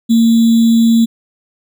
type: tone with sample-and-hold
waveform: sine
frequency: 228.9 Hz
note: A#3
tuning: 31 cents flat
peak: -6 dBFS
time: 0.09-1.06 s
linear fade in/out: 20 ms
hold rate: 3675 Hz
effects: none